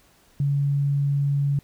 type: tone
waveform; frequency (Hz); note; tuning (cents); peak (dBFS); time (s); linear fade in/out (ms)
sine; 141.4; C#3; +35; -19; 0.4-1.59; 2
effects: pink hiss -58 dBFS RMS until 1.63 s